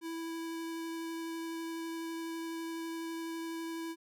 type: tone with vibrato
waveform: square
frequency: 329.6 Hz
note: E4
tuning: in tune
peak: -38 dBFS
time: 0.01-3.96 s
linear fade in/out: 50 ms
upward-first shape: triangle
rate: 12 Hz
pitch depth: 9 cents each way
effects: none